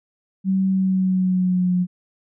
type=tone with pitch glide; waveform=sine; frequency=190.8 to 180.09 Hz; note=G3 to F#3; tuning=-47 to -47 cents; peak=-16 dBFS; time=0.44-1.87 s; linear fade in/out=50 ms; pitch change=-100 cents; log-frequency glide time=0.69-1.75 s; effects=none